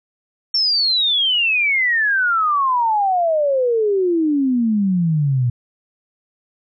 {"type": "exponential sweep", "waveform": "sine", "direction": "down", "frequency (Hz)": [5490, 118.7], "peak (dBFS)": -14, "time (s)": [0.54, 5.5], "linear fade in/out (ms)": 5, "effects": []}